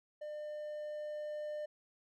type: tone with level ramp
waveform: triangle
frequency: 601 Hz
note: D5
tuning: 40 cents sharp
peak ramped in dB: -39 to -36 dBFS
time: 0.21-1.66 s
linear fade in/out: 10 ms
effects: none